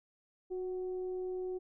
sine tone with frequency modulation, 367.2 Hz, F#4, 13 cents flat, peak -35 dBFS, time 0.5-1.59 s, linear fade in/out 20 ms, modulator 382 Hz, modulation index 0.25, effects none

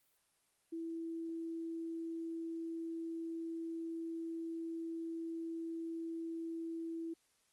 sine tone, 329.8 Hz, E4, 1 cent sharp, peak -39 dBFS, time 0.72-7.14 s, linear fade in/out 10 ms, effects white hiss -75 dBFS RMS until 7.52 s + Opus 32 kbps

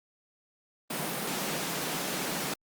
pink high-pass noise, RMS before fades -33 dBFS, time 0.9-2.54 s, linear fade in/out 5 ms, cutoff 140 Hz, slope 96 dB/octave, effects Opus 32 kbps

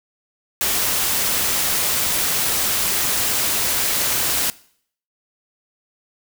white noise, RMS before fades -20 dBFS, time 0.61-4.5 s, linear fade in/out 0 ms, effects noise-tail reverb RT60 0.6 s tail -21 dB re dry

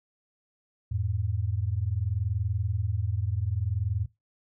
sine tone pair together, 87 / 107.61 Hz, F2 / A2, -6 / -38 cents, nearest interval major third, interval 368 cents, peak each -29 / -28 dBFS, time 0.91-4.06 s, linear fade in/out 10 ms, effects noise-tail reverb RT60 0.2 s tail -20 dB re dry

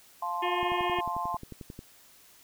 sine chord, F major, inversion none, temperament just, 698.5 / 873.1 / 1047.7 Hz, F5 / A5 / C6, 0 / -14 / +2 cents, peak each -36 / -35 / -32 dBFS, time 0.22-1.37 s, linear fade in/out 5 ms
harmonic tone, 356.8 Hz, F4, 37 cents sharp, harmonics 1 / 2 / 3 / 5 / 6 / 7 / 8 / 9, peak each -32 / -35 / -37 / -39 / -40 / -40 / -41 / -42 dBFS, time 0.42-1.01 s, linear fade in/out 10 ms
click train, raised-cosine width 3 ms, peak -28 dBFS, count 14, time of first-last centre 0.63-1.791 s, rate 11.2 Hz
effects white hiss -57 dBFS RMS until 2.43 s

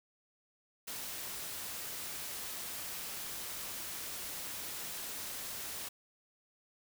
white noise, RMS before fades -42 dBFS, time 0.87-5.89 s, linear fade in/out 10 ms, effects none

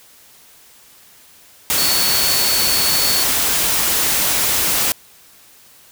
sine tone in noise, 4435 Hz, C#8, in tune, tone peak -19 dBFS, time 1.78-3.23 s, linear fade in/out 0 ms, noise white, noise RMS -17 dBFS, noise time 1.7-4.92 s, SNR -5 dB, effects white hiss -47 dBFS RMS until 5.91 s

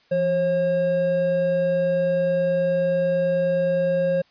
triangle tone pair together, 170.22 / 540 Hz, F3 / C#5, -44 / -45 cents, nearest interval octave + minor sixth, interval 1999 cents, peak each -25 / -17 dBFS, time 0.11-4.22 s, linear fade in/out 10 ms, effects white hiss -59 dBFS RMS until 4.3 s + resampled to 11025 Hz

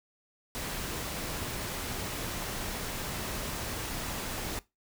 pink noise, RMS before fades -36 dBFS, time 0.55-4.59 s, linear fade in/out 0 ms, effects noise-tail reverb RT60 0.2 s tail -19 dB re dry

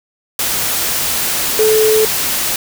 sine tone in noise, 434.1 Hz, A4, 23 cents flat, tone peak -9 dBFS, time 1.59-2.05 s, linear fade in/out 2 ms, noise white, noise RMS -17 dBFS, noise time 0.39-2.56 s, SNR +5 dB, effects none

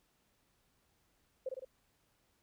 sine tone with echo, 521 Hz, C5, 7 cents flat, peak -34 dBFS, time 1.46-1.49 s, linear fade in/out 5 ms, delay 53 ms, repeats 3, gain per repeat -3 dB, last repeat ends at 1.649 s, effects pink hiss -75 dBFS RMS until 2.42 s

